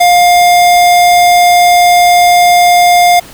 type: tone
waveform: square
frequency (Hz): 706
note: F5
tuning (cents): +19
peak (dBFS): -4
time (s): 0-3.2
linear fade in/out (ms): 10
effects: pink hiss -33 dBFS RMS until 3.33 s